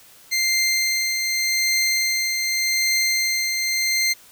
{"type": "tone with tremolo", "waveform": "20% pulse", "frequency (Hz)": 2093, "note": "C7", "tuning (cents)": 0, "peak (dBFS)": -12, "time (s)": [0.31, 4.14], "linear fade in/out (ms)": 20, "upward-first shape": "triangle", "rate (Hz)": 0.85, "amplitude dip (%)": 40, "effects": ["white hiss -49 dBFS RMS until 4.31 s"]}